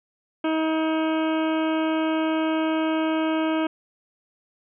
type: harmonic tone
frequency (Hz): 317.5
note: D#4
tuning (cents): +35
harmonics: 1 / 2 / 3 / 4 / 5 / 7 / 8 / 9 / 10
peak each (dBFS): -22 / -28 / -32 / -34 / -36 / -39 / -40 / -41 / -42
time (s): 0.44-3.67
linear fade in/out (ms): 5
effects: none